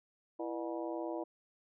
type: harmonic tone with a mistuned harmonic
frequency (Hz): 120.8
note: B2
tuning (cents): -38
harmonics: 3 / 4 / 5 / 6 / 7 / 8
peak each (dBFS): -39 / -44 / -42 / -46 / -50 / -48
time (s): 0.39-1.24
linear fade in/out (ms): 10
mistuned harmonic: 3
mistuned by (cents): -140
effects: none